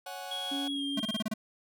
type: chord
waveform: sawtooth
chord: C# suspended fourth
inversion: none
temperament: just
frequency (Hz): 554.4 / 739.2 / 831.5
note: C#5 / F#5 / G#5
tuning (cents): 0 / -2 / +2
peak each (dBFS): -41 / -37 / -41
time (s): 0.06-0.68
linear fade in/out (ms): 5
type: tone with pitch glide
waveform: triangle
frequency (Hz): 3322 to 3203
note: G#7 to G7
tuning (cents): 0 to +37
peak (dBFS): -33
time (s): 0.31-1.22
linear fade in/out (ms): 5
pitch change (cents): -63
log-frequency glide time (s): 0.72-0.84
type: tone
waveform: sine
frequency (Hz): 280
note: C#4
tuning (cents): +18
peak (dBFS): -33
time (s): 0.51-1.01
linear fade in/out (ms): 10
type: tone bursts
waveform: square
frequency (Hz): 216.9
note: A3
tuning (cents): -25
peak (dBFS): -30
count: 7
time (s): 0.97-1.339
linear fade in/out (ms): 5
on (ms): 27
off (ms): 30
effects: none